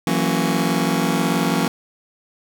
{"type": "chord", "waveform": "sawtooth", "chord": "F# dominant seventh", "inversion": "third", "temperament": "just", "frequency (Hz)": [166.5, 185, 231.2, 277.5], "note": ["E3", "F#3", "A#3", "C#4"], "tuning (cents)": [18, 0, -14, 2], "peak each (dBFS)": -19, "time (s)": [0.07, 1.68], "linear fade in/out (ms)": 2, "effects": []}